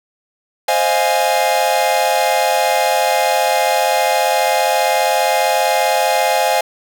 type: chord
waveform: 45% pulse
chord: F minor seventh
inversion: second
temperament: equal with one note detuned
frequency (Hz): 523.3 / 618.3 / 698.5 / 830.6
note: C5 / Eb5 / F5 / Ab5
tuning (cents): 0 / -11 / 0 / 0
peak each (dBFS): -20 / -20 / -18 / -17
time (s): 0.68-6.61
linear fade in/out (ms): 5
effects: none